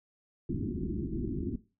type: low-pass noise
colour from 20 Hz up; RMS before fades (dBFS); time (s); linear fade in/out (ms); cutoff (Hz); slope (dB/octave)
white; -34; 0.49-1.56; 5; 370; 96
effects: noise-tail reverb RT60 0.3 s tail -17 dB re dry